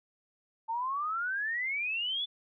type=exponential sweep; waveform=sine; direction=up; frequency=884 to 3509 Hz; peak=-30 dBFS; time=0.68-2.26 s; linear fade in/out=20 ms; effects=none